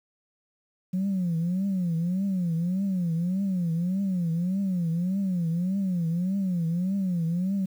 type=tone with vibrato; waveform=sine; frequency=180 Hz; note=F#3; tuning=47 cents flat; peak=-22 dBFS; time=0.93-7.66 s; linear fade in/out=10 ms; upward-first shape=triangle; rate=1.7 Hz; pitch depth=190 cents each way; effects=tanh soft clip ceiling -21 dBFS + 9-bit